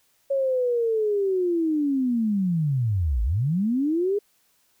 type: linear two-way sweep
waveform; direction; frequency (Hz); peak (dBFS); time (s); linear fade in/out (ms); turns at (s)
sine; down then up; 554.4 to 51.1 to 419.3; -20; 0.3-4.19; 10; 3.23
effects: white hiss -65 dBFS RMS until 4.8 s

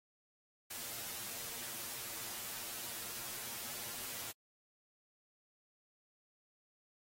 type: noise with comb filter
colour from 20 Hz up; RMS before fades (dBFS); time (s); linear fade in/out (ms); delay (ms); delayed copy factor
white; -44; 0.7-4.32; 10; 8.6; +0.8
effects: AAC 48 kbps

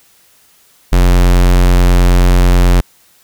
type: tone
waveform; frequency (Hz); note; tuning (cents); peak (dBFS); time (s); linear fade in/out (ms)
square; 44.66; F1; +39; -6; 0.92-2.81; 10
effects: white hiss -49 dBFS RMS until 3.23 s

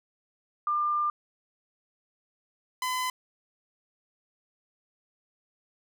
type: tone pair in turn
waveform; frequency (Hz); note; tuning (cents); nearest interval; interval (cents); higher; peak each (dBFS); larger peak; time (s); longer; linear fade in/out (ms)
sine / sawtooth; 1197 / 1013.8; D6 / B5; +33 / +45; minor third; 288; first; -24; neither; 0.67-1.1 / 2.82-3.1; first; 2
effects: none

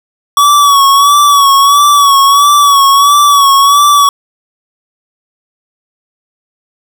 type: tone with vibrato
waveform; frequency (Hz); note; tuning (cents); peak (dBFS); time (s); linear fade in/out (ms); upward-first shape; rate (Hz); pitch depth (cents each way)
square; 1132; C#6; +36; -4; 0.37-4.09; 2; sine; 1.5; 52
effects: none

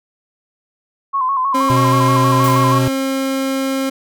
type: tone with vibrato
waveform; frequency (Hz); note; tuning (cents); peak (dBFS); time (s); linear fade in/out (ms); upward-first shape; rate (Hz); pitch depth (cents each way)
sine; 1062; C6; +25; -14; 1.13-2.8; 20; square; 6.3; 61
type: tone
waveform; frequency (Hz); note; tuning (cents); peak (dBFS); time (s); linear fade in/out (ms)
30% pulse; 268.2; C4; +43; -14; 1.54-3.9; 10
type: tone with pitch glide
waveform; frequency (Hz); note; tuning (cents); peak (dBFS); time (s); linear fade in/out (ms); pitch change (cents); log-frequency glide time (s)
square; 125 to 126.09; B2 to B2; +21 to +36; -15; 1.7-2.88; 0; +15; 1.81-2.12
type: noise with exponential decay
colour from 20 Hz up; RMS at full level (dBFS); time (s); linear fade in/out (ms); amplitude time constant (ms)
white; -25; 2.44-2.9; 2; 100
effects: none

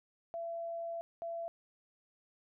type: tone bursts at uneven times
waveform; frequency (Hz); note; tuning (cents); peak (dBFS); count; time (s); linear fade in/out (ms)
sine; 673; E5; +36; -37; 2; 0.34-1.01 / 1.22-1.48; 0
effects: none

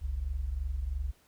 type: tone pair together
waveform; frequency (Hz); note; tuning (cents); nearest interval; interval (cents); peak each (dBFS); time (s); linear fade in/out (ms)
sine; 46.19 / 69.2; F#1 / C#2; -2 / -2; perfect fifth; 700; -35 / -32; 0.01-1.12; 20
effects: pink hiss -65 dBFS RMS until 1.27 s

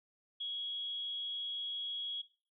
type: tone with amplitude modulation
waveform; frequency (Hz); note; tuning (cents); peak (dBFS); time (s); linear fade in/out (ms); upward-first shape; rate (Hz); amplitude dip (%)
sine; 3322; G#7; 0; -35; 0.4-2.22; 10; sine; 253; 30
effects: noise-tail reverb RT60 0.4 s tail -17 dB re dry

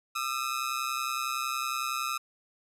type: ring-modulated tone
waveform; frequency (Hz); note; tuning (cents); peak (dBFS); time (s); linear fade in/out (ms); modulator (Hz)
sawtooth; 1277; D#6; +45; -23; 0.15-2.18; 10; 65.4
effects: resampled to 32000 Hz

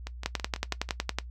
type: two click trains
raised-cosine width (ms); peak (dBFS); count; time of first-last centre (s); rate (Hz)
0.2; -10 / -19; 11 / 6; 0.26-1.186 / 0.07-0.89; 10.8 / 6.1
effects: noise-tail reverb RT60 0.1 s tail -17 dB re dry + added 60 Hz sine -39 dBFS peak until 1.3 s

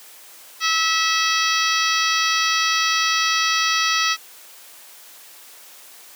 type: harmonic tone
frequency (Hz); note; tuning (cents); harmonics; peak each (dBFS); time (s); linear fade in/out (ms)
650; E5; -24; 2 / 3 / 4 / 5 / 6 / 7 / 8 / 9; -22 / -24 / -25 / -26 / -27 / -27 / -28 / -29; 0.6-4.17; 50
effects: white hiss -44 dBFS RMS until 6.15 s + high-pass 400 Hz 12 dB/octave

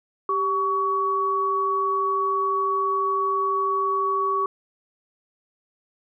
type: tone pair together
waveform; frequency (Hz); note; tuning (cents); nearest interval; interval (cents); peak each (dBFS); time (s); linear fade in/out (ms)
sine; 392 / 1126.5; G4 / C#6; 0 / +28; octave + tritone; 1828; -27 / -21; 0.29-4.46; 2
effects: none

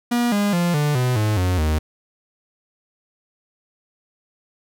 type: tone with pitch steps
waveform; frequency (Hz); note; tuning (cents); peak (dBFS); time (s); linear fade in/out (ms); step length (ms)
45% pulse; 240.1 / 204.2 / 173.74 / 147.8 / 125.73 / 106.95 / 90.98 / 77.39; B3 / G#3 / F3 / D3 / B2 / A2 / F#2 / D#2; -49 / -29 / -9 / +11 / +31 / -49 / -29 / -9; -17; 0.11-1.79; 10; 210
effects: none

